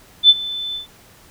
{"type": "tone with ADSR envelope", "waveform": "sine", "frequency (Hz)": 3520, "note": "A7", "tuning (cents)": 0, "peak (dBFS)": -3, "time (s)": [0.23, 0.87], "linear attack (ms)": 63, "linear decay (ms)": 40, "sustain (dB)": -20, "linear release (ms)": 120, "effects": ["pink hiss -48 dBFS RMS until 1.3 s"]}